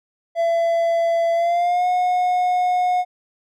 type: tone with pitch glide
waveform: triangle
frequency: 672 to 724.4 Hz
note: E5 to F#5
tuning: +33 to -37 cents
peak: -14 dBFS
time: 0.35-3.05 s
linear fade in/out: 50 ms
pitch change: +130 cents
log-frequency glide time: 1.33-1.87 s
effects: none